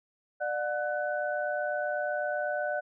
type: tone cluster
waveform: sine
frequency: 595 / 723 / 1499 Hz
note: D5 / F#5 / F#6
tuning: +22 / -40 / +22 cents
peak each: -31 / -34 / -34 dBFS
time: 0.4-2.81 s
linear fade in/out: 20 ms
effects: none